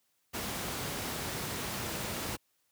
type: noise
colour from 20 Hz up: pink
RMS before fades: -36 dBFS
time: 0.33-2.37 s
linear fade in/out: 20 ms
effects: white hiss -75 dBFS RMS until 2.71 s + high-pass 80 Hz 12 dB/octave